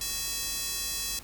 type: tone with high-pass filter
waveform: square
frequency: 370.5 Hz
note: F#4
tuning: 2 cents sharp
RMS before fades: -33 dBFS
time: 0.01-1.19 s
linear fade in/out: 2 ms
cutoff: 5000 Hz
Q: 0.99
effects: added 50 Hz sine -48 dBFS peak until 1.23 s + pink hiss -48 dBFS RMS until 1.23 s